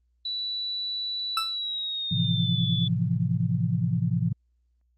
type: tone with pitch glide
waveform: sine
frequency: 3951 to 3459 Hz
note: B7 to A7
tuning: 0 to -30 cents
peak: -28 dBFS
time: 0.25-2.88 s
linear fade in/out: 5 ms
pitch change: -230 cents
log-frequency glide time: 1.49-2.62 s
type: tone with exponential decay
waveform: 40% pulse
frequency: 1323 Hz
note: E6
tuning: 6 cents sharp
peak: -20 dBFS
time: 1.37-1.56 s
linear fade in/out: 2 ms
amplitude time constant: 40 ms
type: chord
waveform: sine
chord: F major seventh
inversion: first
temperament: equal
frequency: 110 / 130.81 / 164.81 / 174.61 Hz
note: A2 / C3 / E3 / F3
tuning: 0 / 0 / 0 / 0 cents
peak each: -28 dBFS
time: 2.11-4.33 s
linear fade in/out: 10 ms
effects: added 60 Hz sine -65 dBFS peak until 4.97 s + Opus 32 kbps